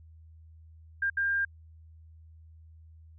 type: tone bursts at uneven times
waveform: sine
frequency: 1600 Hz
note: G6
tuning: 35 cents sharp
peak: -25 dBFS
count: 2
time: 1.02-1.1 / 1.17-1.45 s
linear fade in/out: 5 ms
effects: added 80 Hz sine -50 dBFS peak until 3.18 s